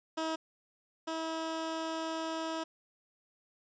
15% pulse tone pair in turn, 320.5 / 323.1 Hz, E4 / E4, -49 / -35 cents, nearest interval unison, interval 14 cents, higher second, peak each -26 / -28 dBFS, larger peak first, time 0.17-0.36 / 1.07-2.64 s, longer second, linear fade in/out 10 ms, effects resampled to 16000 Hz + 11-bit

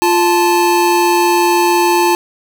square tone pair together, 349.2 / 873.9 Hz, F4 / A5, 0 / -12 cents, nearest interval octave + major third, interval 1588 cents, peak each -13 dBFS, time 0.02-2.15 s, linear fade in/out 0 ms, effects none

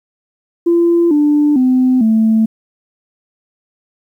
sine tone with pitch steps, 341.3 / 295.4 / 255.7 / 221.3 Hz, F4 / D4 / C4 / A3, -40 / +10 / -40 / +10 cents, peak -7 dBFS, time 0.66-2.46 s, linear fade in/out 10 ms, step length 450 ms, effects tanh soft clip ceiling -4 dBFS + 8-bit

